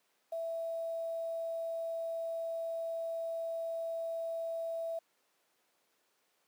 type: tone with quantisation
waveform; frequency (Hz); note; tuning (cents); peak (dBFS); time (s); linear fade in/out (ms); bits
sine; 661; E5; +5; -34; 0.32-4.99; 5; 10
effects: pink hiss -74 dBFS RMS until 6.47 s + high-pass 400 Hz 12 dB/octave